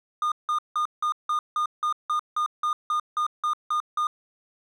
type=tone bursts; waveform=triangle; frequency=1218 Hz; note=D#6; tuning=37 cents flat; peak=-20 dBFS; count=15; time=0.22-4.07 s; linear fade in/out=2 ms; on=98 ms; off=170 ms; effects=none